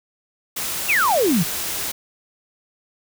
white noise, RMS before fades -26 dBFS, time 0.56-1.92 s, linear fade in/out 10 ms
sine exponential sweep, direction down, 2872 to 146.83 Hz, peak -15 dBFS, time 0.88-1.44 s, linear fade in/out 20 ms
effects none

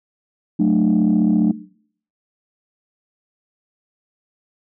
sine chord, D major, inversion first, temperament equal with one note detuned, 185 / 220 / 299.5 Hz, F#3 / A3 / D4, 0 / 0 / +34 cents, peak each -16 dBFS, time 0.59-1.52 s, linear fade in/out 10 ms, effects noise-tail reverb RT60 0.6 s tail -20 dB re dry + tanh soft clip ceiling -8 dBFS

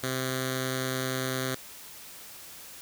5% pulse tone with notch filter, 130.2 Hz, C3, 8 cents flat, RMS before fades -31 dBFS, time 0.03-1.55 s, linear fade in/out 5 ms, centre 880 Hz, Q 0.98, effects white hiss -46 dBFS RMS until 2.81 s

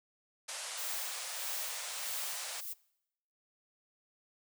white band-pass noise, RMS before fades -42 dBFS, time 0.48-2.61 s, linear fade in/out 10 ms, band 510 to 10000 Hz, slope 48 dB/octave
violet noise with tremolo, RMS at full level -39 dBFS, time 0.77-2.74 s, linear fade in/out 20 ms, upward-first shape sine, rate 1.6 Hz, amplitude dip 75%
effects noise-tail reverb RT60 0.8 s tail -23 dB re dry

